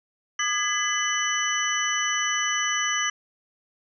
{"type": "tone cluster", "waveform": "sine", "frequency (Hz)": [1218, 1670, 2010, 2994, 5940], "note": ["D#6", "G#6", "B6", "F#7", "F#8"], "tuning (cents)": [-37, 9, 30, 20, 6], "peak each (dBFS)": -29, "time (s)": [0.39, 3.1], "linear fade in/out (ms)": 5, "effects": []}